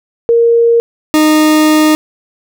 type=tone pair in turn; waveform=sine / 40% pulse; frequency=466.2 / 308.1 Hz; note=A#4 / D#4; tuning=0 / -17 cents; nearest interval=perfect fifth; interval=717 cents; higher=first; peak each=-5 dBFS; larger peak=neither; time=0.29-0.8 / 1.14-1.95 s; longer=second; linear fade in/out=0 ms; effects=none